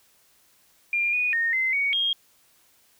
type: tone with pitch steps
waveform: sine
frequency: 2398 / 2468 / 1844 / 2063 / 2239 / 3242 Hz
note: D7 / D#7 / A#6 / C7 / C#7 / G#7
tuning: +36 / -15 / -19 / -25 / +17 / -42 cents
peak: -21 dBFS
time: 0.93-2.13 s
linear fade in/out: 2 ms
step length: 200 ms
effects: white hiss -61 dBFS RMS until 2.99 s